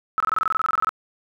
sine tone bursts, 1300 Hz, E6, 24 cents flat, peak -17 dBFS, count 16, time 0.18-0.892 s, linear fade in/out 0 ms, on 22 ms, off 24 ms, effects none

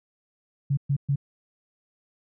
sine tone bursts, 140 Hz, C#3, 18 cents sharp, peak -20 dBFS, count 3, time 0.7-1.159 s, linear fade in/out 10 ms, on 73 ms, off 120 ms, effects none

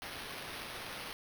blue noise with sample-and-hold, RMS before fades -44 dBFS, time 0.02-1.13 s, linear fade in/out 0 ms, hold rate 7350 Hz, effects none

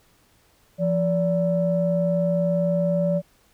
sine tone pair together, 171.84 / 578 Hz, F3 / D5, -28 / -28 cents, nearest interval octave + major sixth, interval 2100 cents, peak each -21 dBFS, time 0.78-3.22 s, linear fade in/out 50 ms, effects tanh soft clip ceiling -11 dBFS + pink hiss -60 dBFS RMS until 3.53 s

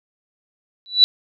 sine tone with exponential growth, 3951 Hz, B7, in tune, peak -3 dBFS, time 0.86-1.04 s, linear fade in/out 0 ms, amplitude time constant 37 ms, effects none

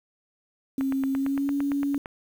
sine tone with pitch glide, 269.2 to 281.6 Hz, C4 to C#4, +49 to +27 cents, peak -23 dBFS, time 0.78-1.98 s, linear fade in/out 2 ms, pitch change +78 cents, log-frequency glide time 1.12-1.52 s
click train, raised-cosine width 0.5 ms, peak -20 dBFS, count 12, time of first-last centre 0.81-2.059 s, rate 8.81 Hz
effects 8-bit

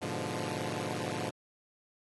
10% pulse chord, G# diminished seventh, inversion none, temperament equal, 103.83 / 123.47 / 146.83 / 174.61 Hz, G#2 / B2 / D3 / F3, 0 / 0 / 0 / 0 cents, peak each -31 dBFS, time 0.01-1.31 s, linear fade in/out 20 ms, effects AAC 32 kbps

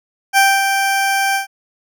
20% pulse tone with ADSR envelope, 784 Hz, G5, in tune, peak -3 dBFS, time 0.33-1.47 s, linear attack 43 ms, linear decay 240 ms, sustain -6 dB, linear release 120 ms, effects none

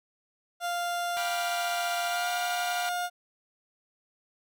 30% pulse tone with pitch glide, 698 to 711.4 Hz, F5 to F5, -1 to +32 cents, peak -26 dBFS, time 0.6-3.1 s, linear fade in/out 50 ms, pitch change +33 cents, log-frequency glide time 2.07-2.3 s
15% pulse chord, G dominant seventh, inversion none, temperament just, 784 / 980 / 1176 / 1411.2 Hz, G5 / B5 / D6 / F6, 0 / -14 / +2 / +18 cents, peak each -33 / -34 / -37 / -33 dBFS, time 1.17-2.89 s, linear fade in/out 0 ms
effects none

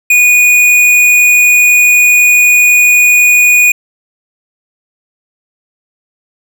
sine tone with hard clipping, 2462 Hz, D#7, 19 cents flat, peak -5 dBFS, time 0.1-3.72 s, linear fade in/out 5 ms, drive 13 dB, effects none

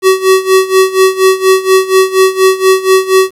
square tone with tremolo, 378.7 Hz, F#4, 40 cents sharp, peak -3 dBFS, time 0.02-3.31 s, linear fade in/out 50 ms, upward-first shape sine, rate 4.2 Hz, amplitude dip 85%, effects resampled to 32000 Hz + 7-bit

